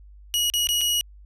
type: tone with dropouts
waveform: sawtooth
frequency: 2905 Hz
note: F#7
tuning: 32 cents flat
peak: -17 dBFS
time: 0.34-1.01 s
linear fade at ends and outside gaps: 0 ms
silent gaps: 0.5-0.538 / 0.671-0.689 / 0.81-0.814 s
effects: added 50 Hz sine -44 dBFS peak until 1.25 s + resampled to 32000 Hz